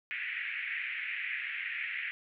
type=band-pass noise; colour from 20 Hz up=pink; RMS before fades=-37 dBFS; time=0.11-2.11 s; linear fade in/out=0 ms; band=1800 to 2500 Hz; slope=48 dB/octave; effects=none